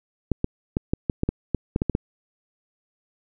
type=clicks; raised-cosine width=3 ms; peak=-8 dBFS; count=12; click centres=0.317 / 0.444 / 0.769 / 0.935 / 1.098 / 1.234 / 1.29 / 1.547 / 1.761 / 1.819 / 1.897 / 1.951 s; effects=none